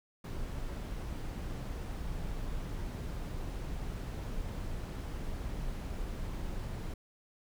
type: noise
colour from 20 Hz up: brown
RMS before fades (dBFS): -38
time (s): 0.24-6.94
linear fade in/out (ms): 5
effects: none